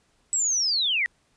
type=linear sweep; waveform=sine; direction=down; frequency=7902 to 1864.7 Hz; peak=-21 dBFS; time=0.33-1.06 s; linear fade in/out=0 ms; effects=pink hiss -66 dBFS RMS until 1.36 s + resampled to 22050 Hz